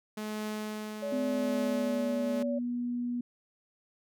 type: tone with tremolo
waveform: sawtooth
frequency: 213.6 Hz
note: G#3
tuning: 49 cents sharp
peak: -29 dBFS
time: 0.17-2.43 s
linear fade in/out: 5 ms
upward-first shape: triangle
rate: 0.86 Hz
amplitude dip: 50%
type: tone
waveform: sine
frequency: 571 Hz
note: D5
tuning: 49 cents flat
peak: -32 dBFS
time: 1.02-2.59 s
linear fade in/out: 10 ms
type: tone with pitch glide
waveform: sine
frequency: 255.8 to 242.7 Hz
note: C4 to B3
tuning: -39 to -30 cents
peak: -30 dBFS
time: 1.12-3.21 s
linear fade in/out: 5 ms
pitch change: -91 cents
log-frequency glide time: 1.31-2.05 s
effects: none